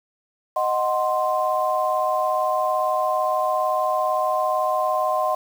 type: chord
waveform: sine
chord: C diminished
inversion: first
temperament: equal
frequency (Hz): 622.3 / 740 / 1046.5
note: Eb5 / Gb5 / C6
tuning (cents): 0 / 0 / 0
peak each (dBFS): -23 / -24 / -23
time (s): 0.56-5.35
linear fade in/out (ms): 5
effects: 7-bit